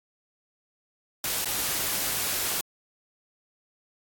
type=noise with dropouts; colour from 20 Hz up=white; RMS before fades=-28 dBFS; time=1.24-2.61 s; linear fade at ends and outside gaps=2 ms; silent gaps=1.446-1.456 s; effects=AAC 64 kbps